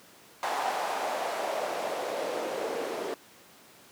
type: noise with band-pass filter sweep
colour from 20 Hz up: white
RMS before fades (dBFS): -32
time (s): 0.43-3.14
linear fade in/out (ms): 0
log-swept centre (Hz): 820 to 420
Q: 2.7
effects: pink hiss -54 dBFS RMS until 3.91 s + high-pass 200 Hz 12 dB/octave